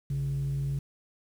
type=tone pair together; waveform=sine; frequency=58.65 / 138.8 Hz; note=A#1 / C#3; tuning=+11 / +3 cents; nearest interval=octave + minor third; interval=1492 cents; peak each=-35 / -26 dBFS; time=0.1-0.79 s; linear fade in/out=5 ms; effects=tanh soft clip ceiling -25 dBFS + 9-bit